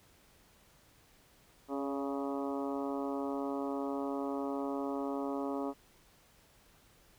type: harmonic tone with a mistuned harmonic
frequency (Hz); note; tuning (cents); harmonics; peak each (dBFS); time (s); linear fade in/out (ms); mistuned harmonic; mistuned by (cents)
138.59; C#3; 0; 2 / 3 / 4 / 5 / 6 / 7 / 8 / 9; -36 / -40 / -42 / -44 / -46 / -47 / -48 / -49; 1.68-5.74; 50; 4; +32
effects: pink hiss -64 dBFS RMS until 7.18 s